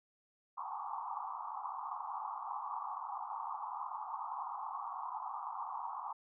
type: band-pass noise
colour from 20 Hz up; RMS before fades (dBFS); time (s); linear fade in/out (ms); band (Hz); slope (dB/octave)
pink; -42; 0.57-6.13; 10; 780 to 1200; 96
effects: none